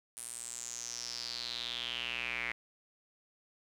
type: tone with band-pass filter sweep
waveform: square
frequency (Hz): 59.7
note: A#1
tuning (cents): +42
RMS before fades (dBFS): -40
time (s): 0.17-2.52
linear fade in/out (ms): 0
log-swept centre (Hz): 9700 to 2100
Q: 6.3
effects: none